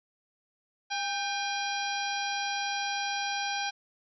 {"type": "harmonic tone with a mistuned harmonic", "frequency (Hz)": 807, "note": "G#5", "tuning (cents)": -50, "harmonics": [1, 2, 3, 4, 5, 6, 7], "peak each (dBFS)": [-33, -36, -38, -39, -40, -41, -41], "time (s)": [0.9, 3.71], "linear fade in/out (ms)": 20, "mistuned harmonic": 2, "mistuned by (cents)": -60, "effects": []}